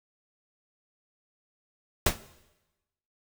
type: noise with exponential decay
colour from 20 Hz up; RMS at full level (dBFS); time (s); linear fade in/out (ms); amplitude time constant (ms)
pink; -17; 2.06-2.18; 5; 26
effects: noise-tail reverb RT60 1.0 s tail -17 dB re dry